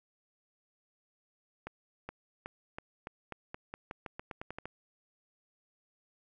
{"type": "accelerating click train", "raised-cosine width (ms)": 0.5, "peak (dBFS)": -25, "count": 16, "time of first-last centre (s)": [1.67, 4.656], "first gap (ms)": 420, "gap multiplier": 0.88, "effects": []}